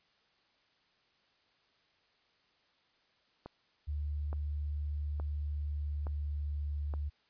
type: click train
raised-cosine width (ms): 1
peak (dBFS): -30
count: 5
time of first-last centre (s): 3.46-6.938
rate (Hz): 1.15
type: tone with pitch glide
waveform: sine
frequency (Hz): 73.7 to 73.11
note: D2 to D2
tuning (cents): +7 to -7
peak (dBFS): -33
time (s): 3.87-7.1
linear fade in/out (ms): 20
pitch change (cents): -14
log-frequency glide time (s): 5.42-6.8
effects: white hiss -71 dBFS RMS until 7.29 s + resampled to 11025 Hz